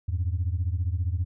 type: beating tone pair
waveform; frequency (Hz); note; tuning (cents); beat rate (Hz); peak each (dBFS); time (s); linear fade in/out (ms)
sine; 83.2 / 98.2; E2 / G2; +17 / +4; 15; -25 / -27; 0.08-1.25; 10
effects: tanh soft clip ceiling -19 dBFS